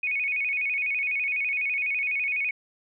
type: tone with vibrato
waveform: sine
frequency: 2349 Hz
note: D7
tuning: in tune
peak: -24 dBFS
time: 0.03-2.51 s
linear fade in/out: 5 ms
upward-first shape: square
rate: 12 Hz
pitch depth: 100 cents each way
effects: none